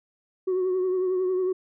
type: tone with vibrato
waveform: sine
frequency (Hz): 370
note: F#4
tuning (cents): 0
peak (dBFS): -20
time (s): 0.47-1.53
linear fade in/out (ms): 10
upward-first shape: triangle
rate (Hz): 11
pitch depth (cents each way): 43
effects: tanh soft clip ceiling -20 dBFS